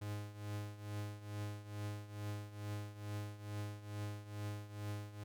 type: tone with tremolo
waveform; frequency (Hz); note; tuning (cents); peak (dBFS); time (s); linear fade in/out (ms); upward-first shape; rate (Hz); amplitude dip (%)
45% pulse; 103.83; G#2; 0; -39; 0.01-5.24; 10; triangle; 2.3; 80
effects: none